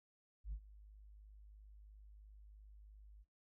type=tone with ADSR envelope; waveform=sine; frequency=51.5 Hz; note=G#1; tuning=14 cents flat; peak=-37 dBFS; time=0.44-3.25 s; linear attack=84 ms; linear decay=70 ms; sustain=-19 dB; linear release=38 ms; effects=noise-tail reverb RT60 0.2 s tail -26 dB re dry + tanh soft clip ceiling -39 dBFS